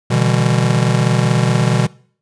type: chord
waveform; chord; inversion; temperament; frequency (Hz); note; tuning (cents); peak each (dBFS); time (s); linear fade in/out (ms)
square; E minor seventh; second; just; 123.61 / 148.33 / 164.81 / 197.78; B2 / D3 / E3 / G3; +2 / +18 / 0 / +16; -16 / -19 / -20 / -21; 0.1-1.87; 10
effects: noise-tail reverb RT60 0.5 s tail -22 dB re dry + resampled to 22050 Hz